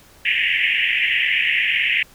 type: band-pass noise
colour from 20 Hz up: pink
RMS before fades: -19 dBFS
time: 0.25-2.03 s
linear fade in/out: 5 ms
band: 1800 to 3000 Hz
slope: 96 dB/octave
effects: pink hiss -49 dBFS RMS until 2.14 s